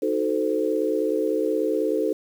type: chord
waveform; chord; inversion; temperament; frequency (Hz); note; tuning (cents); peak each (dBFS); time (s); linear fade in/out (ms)
sine; D# diminished seventh; none; equal with one note detuned; 311.1 / 370 / 440 / 516.3; D#4 / F#4 / A4 / C5; 0 / 0 / 0 / -23; -26 / -29 / -24 / -27; 0.02-2.13; 5
effects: 8-bit